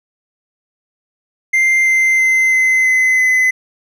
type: tone with pitch steps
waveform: triangle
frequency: 2093 / 2080 / 2067 / 2053 / 2040 / 2028 Hz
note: C7 / C7 / C7 / C7 / C7 / B6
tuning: 0 / -11 / -22 / -33 / -44 / +45 cents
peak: -8 dBFS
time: 1.53-3.51 s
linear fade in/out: 10 ms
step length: 330 ms
effects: none